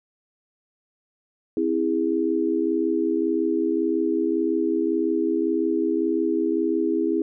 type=chord; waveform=sine; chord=C augmented; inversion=none; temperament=just; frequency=261.6 / 327 / 408.8 Hz; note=C4 / E4 / G#4; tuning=0 / -14 / -27 cents; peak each=-27 / -22 / -25 dBFS; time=1.57-7.22 s; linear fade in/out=2 ms; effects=none